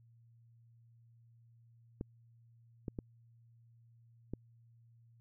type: clicks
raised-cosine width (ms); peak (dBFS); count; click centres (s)
3; -26; 4; 2.011 / 2.882 / 2.988 / 4.336
effects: added 116 Hz sine -61 dBFS peak until 5.2 s